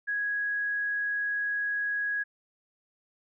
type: tone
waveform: sine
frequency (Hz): 1661.2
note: G#6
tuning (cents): 0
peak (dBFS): -27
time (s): 0.07-2.24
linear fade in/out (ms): 20
effects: none